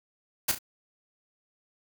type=noise with echo; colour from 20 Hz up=white; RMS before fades=-24 dBFS; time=0.48-0.52 s; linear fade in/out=10 ms; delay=34 ms; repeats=2; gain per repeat=-9 dB; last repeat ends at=0.588 s; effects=none